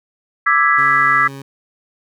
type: chord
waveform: sine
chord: E dominant seventh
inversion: third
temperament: equal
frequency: 1174.7 / 1318.5 / 1661.2 / 1975.5 Hz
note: D6 / E6 / G#6 / B6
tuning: 0 / 0 / 0 / 0 cents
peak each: -16 dBFS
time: 0.46-1.28 s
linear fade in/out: 10 ms
type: tone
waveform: 20% pulse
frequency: 137.1 Hz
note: C#3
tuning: 19 cents flat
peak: -25 dBFS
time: 0.78-1.42 s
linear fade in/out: 2 ms
effects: none